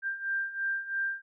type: beating tone pair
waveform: sine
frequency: 1583 / 1586 Hz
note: G6 / G6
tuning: +17 / +20 cents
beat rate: 3 Hz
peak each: -35 / -31 dBFS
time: 0.02-1.22 s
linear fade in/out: 50 ms
effects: none